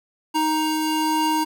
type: tone pair together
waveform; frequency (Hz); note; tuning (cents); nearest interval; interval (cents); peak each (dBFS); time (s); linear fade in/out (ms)
square; 312.4 / 936.1; D#4 / A#5; +7 / +7; octave + perfect fifth; 1900; -23; 0.34-1.45; 20
effects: none